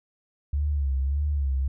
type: tone with vibrato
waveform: sine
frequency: 70.1 Hz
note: C#2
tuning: 20 cents sharp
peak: -22 dBFS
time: 0.53-1.68 s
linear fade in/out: 5 ms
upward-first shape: sine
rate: 1.7 Hz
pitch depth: 93 cents each way
effects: none